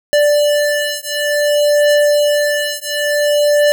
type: beating tone pair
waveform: square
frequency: 587.3 / 587.86 Hz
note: D5 / D5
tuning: 0 / +2 cents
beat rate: 0.56 Hz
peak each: -15 / -15 dBFS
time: 0.13-3.72 s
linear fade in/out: 0 ms
effects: none